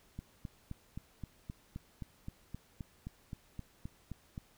click train, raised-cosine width 5 ms, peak -29 dBFS, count 17, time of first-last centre 0.19-4.378 s, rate 3.82 Hz, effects pink hiss -66 dBFS RMS until 4.57 s

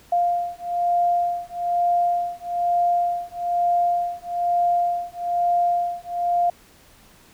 sine beating tone pair, 699 / 700.1 Hz, F5 / F5, +1 / +4 cents, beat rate 1.1 Hz, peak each -22 / -22 dBFS, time 0.12-6.5 s, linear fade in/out 5 ms, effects pink hiss -52 dBFS RMS until 7.33 s

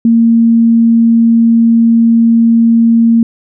sine tone, 230 Hz, A#3, 23 cents flat, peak -4 dBFS, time 0.05-3.23 s, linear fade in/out 2 ms, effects none

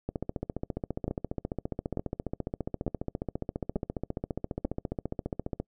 two click trains, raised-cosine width 2 ms, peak -18 / -16 dBFS, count 82 / 5, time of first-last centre 0.09-5.6 / 1.08-4.651 s, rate 14.7 / 1.12 Hz, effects noise-tail reverb RT60 0.1 s tail -25 dB re dry

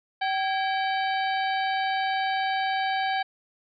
harmonic tone with a mistuned harmonic, 769 Hz, G5, 33 cents flat, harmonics 1 / 2 / 3 / 4 / 5 / 6, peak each -25 / -31 / -35 / -37 / -39 / -41 dBFS, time 0.21-3.23 s, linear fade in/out 10 ms, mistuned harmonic 2, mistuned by +110 cents, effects none

